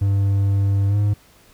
triangle tone with pitch glide, 99.1 to 102.89 Hz, G2 to G#2, +19 to -16 cents, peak -13 dBFS, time 0.01-1.14 s, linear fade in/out 10 ms, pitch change +65 cents, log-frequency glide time 0.88-0.96 s, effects pink hiss -52 dBFS RMS until 1.53 s

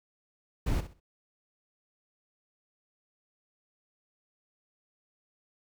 brown noise with echo, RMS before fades -28 dBFS, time 0.66-0.81 s, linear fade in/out 10 ms, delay 64 ms, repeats 3, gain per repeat -12 dB, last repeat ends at 1.002 s, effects none

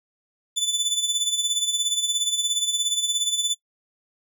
25% pulse tone with tremolo, 3497 Hz, A7, 11 cents flat, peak -15 dBFS, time 0.56-3.55 s, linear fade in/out 20 ms, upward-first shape sine, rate 17 Hz, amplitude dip 65%, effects noise-tail reverb RT60 0.1 s tail -22 dB re dry

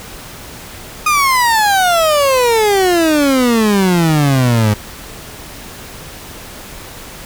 30% pulse exponential sweep, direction down, 1244.5 to 102.7 Hz, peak -7 dBFS, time 1.06-4.74 s, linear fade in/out 5 ms, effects pink hiss -32 dBFS RMS until 7.25 s

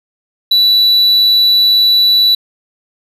triangle tone, 3951 Hz, B7, in tune, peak -5 dBFS, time 0.51-2.35 s, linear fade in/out 5 ms, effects resampled to 32000 Hz + 7-bit

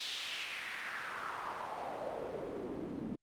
pink noise with band-pass filter sweep, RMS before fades -41 dBFS, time 0-3.16 s, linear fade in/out 10 ms, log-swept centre 3800 to 240 Hz, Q 2.7, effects Opus 48 kbps

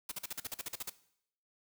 white noise bursts, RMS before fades -39 dBFS, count 12, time 0.09-0.898 s, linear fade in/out 5 ms, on 27 ms, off 44 ms, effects noise-tail reverb RT60 0.7 s tail -17 dB re dry

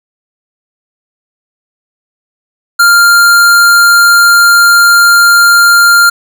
square tone, 1396.9 Hz, F6, in tune, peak -3 dBFS, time 2.79-6.1 s, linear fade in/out 10 ms, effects none

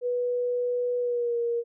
sine tone with pitch glide, 490.1 to 470.7 Hz, B4 to A#4, -13 to +17 cents, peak -24 dBFS, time 0.01-1.64 s, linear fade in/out 50 ms, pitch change -70 cents, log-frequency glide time 0.99-1.37 s, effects none

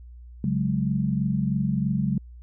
sine chord, C# suspended fourth, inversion none, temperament just, 138.59 / 184.79 / 207.9 Hz, C#3 / F#3 / G#3, 0 / -2 / +2 cents, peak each -26 dBFS, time 0.44-2.18 s, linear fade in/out 2 ms, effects added 60 Hz sine -41 dBFS peak until 2.42 s

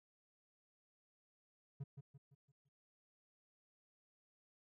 triangle tone with echo, 138.59 Hz, C#3, in tune, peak -40 dBFS, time 1.8-1.84 s, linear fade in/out 10 ms, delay 170 ms, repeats 5, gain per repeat -7 dB, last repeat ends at 2.69 s, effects none

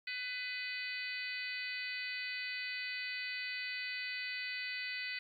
harmonic tone, 500 Hz, B4, 21 cents sharp, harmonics 3 / 4 / 5 / 6 / 7 / 8 / 9, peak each -48 / -41 / -43 / -51 / -56 / -49 / -48 dBFS, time 0.07-5.19 s, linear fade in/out 5 ms, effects 12-bit

